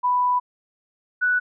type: tone pair in turn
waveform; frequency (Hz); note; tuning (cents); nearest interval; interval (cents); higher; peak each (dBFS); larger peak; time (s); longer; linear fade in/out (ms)
sine; 990 / 1480.1; B5 / F#6; +4 / 0; perfect fifth; 696; second; -17; neither; 0.03-0.4 / 1.21-1.4; first; 20
effects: none